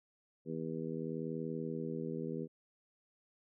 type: harmonic tone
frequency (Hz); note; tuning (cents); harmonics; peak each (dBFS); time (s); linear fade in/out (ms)
80.7; E2; -36; 2 / 3 / 4 / 5 / 6; -42 / -42 / -45 / -43 / -45; 0.45-2.48; 50
effects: none